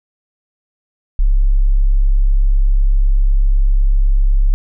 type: tone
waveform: sine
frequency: 33.97 Hz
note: C#1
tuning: 34 cents flat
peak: -8 dBFS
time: 1.19-4.54 s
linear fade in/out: 0 ms
effects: none